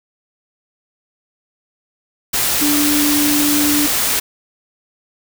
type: tone in noise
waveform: sine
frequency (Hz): 293.7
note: D4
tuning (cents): 0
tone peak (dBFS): -15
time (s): 2.61-3.87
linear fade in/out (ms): 10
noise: white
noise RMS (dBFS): -17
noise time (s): 2.33-4.2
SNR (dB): -1
effects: none